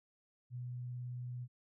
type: tone with vibrato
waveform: sine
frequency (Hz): 123.47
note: B2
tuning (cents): 0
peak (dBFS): -40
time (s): 0.5-1.48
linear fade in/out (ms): 50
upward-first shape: sine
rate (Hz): 18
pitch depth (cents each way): 9
effects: none